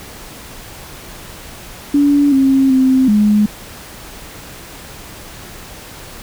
sine tone with pitch steps, 286.6 / 268.6 / 261.1 / 209.5 Hz, D4 / C4 / C4 / G#3, -42 / +46 / -3 / +15 cents, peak -8 dBFS, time 1.94-3.46 s, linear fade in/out 5 ms, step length 380 ms, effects pink hiss -34 dBFS RMS until 6.22 s

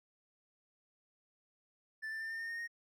triangle tone with pitch steps, 1760 / 1776.3 / 1792.8 / 1809.5 / 1826.3 / 1843.2 / 1860.4 Hz, A6 / A6 / A6 / A6 / A#6 / A#6 / A#6, 0 / +16 / +32 / +48 / -36 / -20 / -4 cents, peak -37 dBFS, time 2.02-2.678 s, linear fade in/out 20 ms, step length 94 ms, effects none

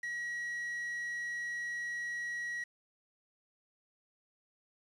triangle tone with quantisation, 1910 Hz, A#6, 42 cents sharp, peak -34 dBFS, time 0.03-2.64 s, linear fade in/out 5 ms, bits 9, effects low-pass 9000 Hz 12 dB/octave

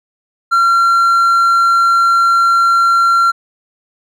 triangle tone, 1370 Hz, F6, 34 cents flat, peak -6 dBFS, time 0.51-3.32 s, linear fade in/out 20 ms, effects none

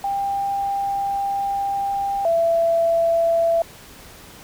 sine tone pair in turn, 795 / 668.5 Hz, G5 / E5, +24 / +24 cents, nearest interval minor third, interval 300 cents, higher first, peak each -20 / -15 dBFS, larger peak second, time 0.04-2.25 / 2.25-3.62 s, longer first, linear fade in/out 2 ms, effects pink hiss -43 dBFS RMS until 4.43 s

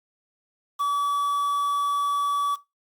triangle tone with quantisation, 1145 Hz, D6, 44 cents flat, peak -19 dBFS, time 0.79-2.56 s, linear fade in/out 20 ms, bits 7, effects noise-tail reverb RT60 0.2 s tail -17 dB re dry + Opus 48 kbps

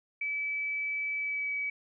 sine tone with pitch glide, 2300 to 2279 Hz, D7 to C#7, -37 to +47 cents, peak -30 dBFS, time 0.21-1.7 s, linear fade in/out 5 ms, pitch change -16 cents, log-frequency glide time 1.17-1.54 s, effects none

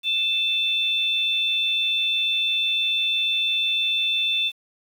sine tone pair together, 2637 / 3543 Hz, E7 / A7, 0 / +11 cents, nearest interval perfect fourth, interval 511 cents, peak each -25 / -21 dBFS, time 0.03-4.52 s, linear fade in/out 50 ms, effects 8-bit

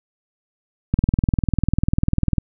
click train, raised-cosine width 5 ms, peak -4 dBFS, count 30, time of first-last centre 0.94-2.383 s, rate 20.1 Hz, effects none

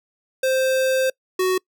square tone pair in turn, 523.3 / 371.3 Hz, C5 / F#4, 0 / +6 cents, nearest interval tritone, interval 594 cents, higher first, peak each -18 dBFS, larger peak neither, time 0.43-1.1 / 1.39-1.58 s, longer first, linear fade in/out 5 ms, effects noise-tail reverb RT60 0.1 s tail -26 dB re dry

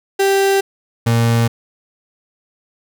35% pulse tone pair in turn, 391.7 / 116.22 Hz, G4 / A#2, -1 / -5 cents, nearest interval octave + major sixth, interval 2104 cents, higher first, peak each -10 dBFS, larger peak neither, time 0.19-0.61 / 1.06-1.48 s, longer neither, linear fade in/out 10 ms, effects none

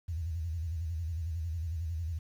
sine tone with vibrato, 82.2 Hz, E2, 4 cents flat, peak -32 dBFS, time 0.08-2.19 s, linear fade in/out 10 ms, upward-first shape square, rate 11 Hz, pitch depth 96 cents each way, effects 10-bit

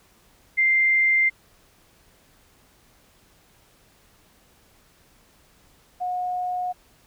sine tone pair in turn, 2093 / 724.8 Hz, C7 / F#5, 0 / -36 cents, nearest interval octave + tritone, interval 1836 cents, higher first, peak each -16 / -24 dBFS, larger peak first, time 0.57-1.3 / 6-6.73 s, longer neither, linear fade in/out 20 ms, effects pink hiss -58 dBFS RMS until 7.06 s

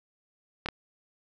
clicks, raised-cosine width 0.3 ms, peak -15 dBFS, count 2, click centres 0.66 / 0.687 s, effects none

